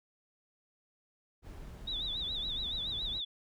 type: noise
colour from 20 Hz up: brown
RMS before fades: -45 dBFS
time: 1.42-3.22 s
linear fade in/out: 50 ms
type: tone with vibrato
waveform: sine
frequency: 3672 Hz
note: A#7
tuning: 27 cents flat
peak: -34 dBFS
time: 1.87-3.25 s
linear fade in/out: 10 ms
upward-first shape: sine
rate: 7.1 Hz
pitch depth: 120 cents each way
effects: none